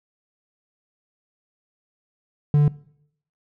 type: tone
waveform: triangle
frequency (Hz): 146.83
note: D3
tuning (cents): 0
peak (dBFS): -11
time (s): 2.54-2.68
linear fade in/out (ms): 2
effects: noise-tail reverb RT60 0.7 s tail -21 dB re dry